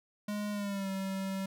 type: tone with pitch glide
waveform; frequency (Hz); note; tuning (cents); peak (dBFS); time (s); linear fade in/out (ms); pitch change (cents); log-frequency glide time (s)
square; 207.7 to 192.67; G#3 to G3; 0 to -30; -34; 0.28-1.46; 5; -130; 0.51-0.89
effects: none